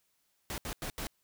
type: noise bursts at uneven times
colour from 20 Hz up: pink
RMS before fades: -38 dBFS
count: 4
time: 0.5-0.58 / 0.65-0.73 / 0.82-0.9 / 0.98-1.07 s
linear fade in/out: 0 ms
effects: white hiss -75 dBFS RMS until 1.23 s